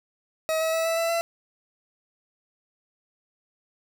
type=tone with pitch steps; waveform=40% pulse; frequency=637 / 644 / 651.1 / 658.3 / 665.6 / 672.9 Hz; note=D#5 / E5 / E5 / E5 / E5 / E5; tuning=+41 / -41 / -22 / -3 / +17 / +35 cents; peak=-22 dBFS; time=0.49-1.21 s; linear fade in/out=0 ms; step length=120 ms; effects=none

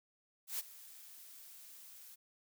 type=noise with ADSR envelope; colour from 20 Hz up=blue; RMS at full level=-37 dBFS; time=0.47-2.16 s; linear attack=120 ms; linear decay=25 ms; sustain=-18 dB; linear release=21 ms; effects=none

